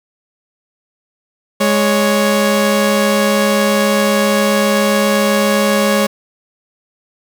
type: tone pair together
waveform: sawtooth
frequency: 207.7 / 555.6 Hz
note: G#3 / C#5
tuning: 0 / +4 cents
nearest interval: octave + perfect fourth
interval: 1704 cents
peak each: -10 dBFS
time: 1.6-6.07 s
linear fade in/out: 10 ms
effects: 7-bit